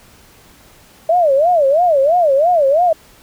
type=tone with vibrato; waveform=sine; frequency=622.3 Hz; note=D#5; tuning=in tune; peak=-9 dBFS; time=1.09-2.93 s; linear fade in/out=5 ms; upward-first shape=sine; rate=3 Hz; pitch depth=260 cents each way; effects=pink hiss -46 dBFS RMS until 3.22 s